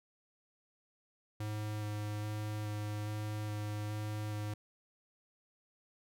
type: tone with vibrato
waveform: square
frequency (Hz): 105.7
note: G#2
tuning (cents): +31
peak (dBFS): -37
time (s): 1.4-4.54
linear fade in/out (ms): 5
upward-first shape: square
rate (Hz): 1.2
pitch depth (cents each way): 9
effects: none